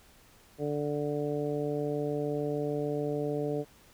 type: harmonic tone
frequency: 146.83 Hz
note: D3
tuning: in tune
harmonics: 1 / 2 / 3 / 4 / 5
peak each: -36 / -35 / -32 / -37 / -44 dBFS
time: 0.58-3.65 s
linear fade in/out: 50 ms
effects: pink hiss -59 dBFS RMS until 3.93 s